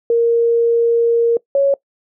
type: tone pair in turn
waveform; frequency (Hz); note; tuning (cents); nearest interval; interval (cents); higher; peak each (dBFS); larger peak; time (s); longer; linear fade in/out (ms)
sine; 466.2 / 555.5; A#4 / C#5; 0 / +4; minor third; 304; second; -10; neither; 0.1-1.37 / 1.55-1.74; first; 2
effects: noise-tail reverb RT60 0.1 s tail -21 dB re dry